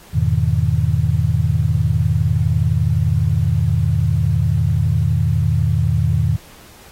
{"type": "chord", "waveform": "sine", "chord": "E major seventh", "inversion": "none", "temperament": "equal with one note detuned", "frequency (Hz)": [84.09, 103.83, 123.47, 155.56], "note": ["E2", "G#2", "B2", "D#3"], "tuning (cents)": [35, 0, 0, 0], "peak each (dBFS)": -19, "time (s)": [0.13, 6.37], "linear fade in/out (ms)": 20, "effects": ["pink hiss -44 dBFS RMS until 6.91 s", "AAC 48 kbps"]}